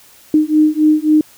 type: beating tone pair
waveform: sine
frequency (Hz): 305.1 / 308.8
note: D#4 / D#4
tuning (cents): -34 / -13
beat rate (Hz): 3.7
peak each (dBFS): -12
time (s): 0.34-1.21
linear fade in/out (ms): 2
effects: white hiss -45 dBFS RMS until 1.37 s